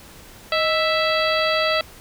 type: harmonic tone with a mistuned harmonic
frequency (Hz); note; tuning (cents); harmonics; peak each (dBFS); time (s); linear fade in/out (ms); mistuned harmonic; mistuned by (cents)
659.3; E5; 0; 1 / 2 / 3 / 4 / 5 / 6 / 7; -21 / -24 / -26 / -27 / -28 / -29 / -29; 0.52-1.81; 2; 1; -87
effects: pink hiss -44 dBFS RMS until 2 s